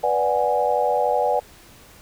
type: chord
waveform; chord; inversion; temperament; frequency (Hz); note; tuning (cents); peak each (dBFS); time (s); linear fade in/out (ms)
sine; G# half-diminished seventh; first; equal; 493.9 / 587.3 / 740 / 830.6; B4 / D5 / F#5 / G#5; 0 / 0 / 0 / 0; -23; 0.03-1.4; 10
effects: pink hiss -48 dBFS RMS until 2.01 s